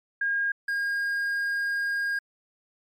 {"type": "tone pair in turn", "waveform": ["sine", "triangle"], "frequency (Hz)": [1623, 1623], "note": ["G#6", "G#6"], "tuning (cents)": [-40, -40], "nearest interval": "unison", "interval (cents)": 0, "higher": "neither", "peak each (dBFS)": -23, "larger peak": "neither", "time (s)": [[0.21, 0.52], [0.68, 2.19]], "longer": "second", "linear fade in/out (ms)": 5, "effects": ["MP3 64 kbps"]}